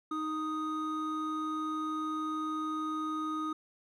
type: tone pair together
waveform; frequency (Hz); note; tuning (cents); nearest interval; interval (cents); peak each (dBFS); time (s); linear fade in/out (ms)
triangle; 311.1 / 1244.4; D#4 / D#6; 0 / 0; 2 octaves; 2400; -33 / -33; 0.11-3.53; 5
effects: none